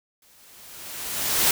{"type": "noise with exponential growth", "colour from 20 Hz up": "white", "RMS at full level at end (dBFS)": -18, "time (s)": [0.22, 1.51], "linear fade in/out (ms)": 2, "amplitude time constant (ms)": 280, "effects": []}